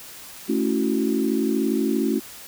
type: chord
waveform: sine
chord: F# minor seventh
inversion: first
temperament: equal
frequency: 220 / 277.2 / 329.6 / 370 Hz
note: A3 / C#4 / E4 / F#4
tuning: 0 / 0 / 0 / 0 cents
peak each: -24 / -24 / -26 / -26 dBFS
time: 0.48-2.2 s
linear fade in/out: 20 ms
effects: white hiss -41 dBFS RMS until 2.47 s